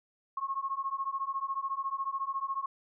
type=beating tone pair; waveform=sine; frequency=1079 / 1093 Hz; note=C#6 / C#6; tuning=-47 / -25 cents; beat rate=14 Hz; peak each=-35 / -34 dBFS; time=0.37-2.66 s; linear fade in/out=5 ms; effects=none